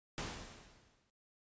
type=noise with exponential decay; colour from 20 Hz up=pink; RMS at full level=-39 dBFS; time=0.18-1.1 s; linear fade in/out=0 ms; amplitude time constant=200 ms; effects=noise-tail reverb RT60 0.2 s tail -23 dB re dry + resampled to 16000 Hz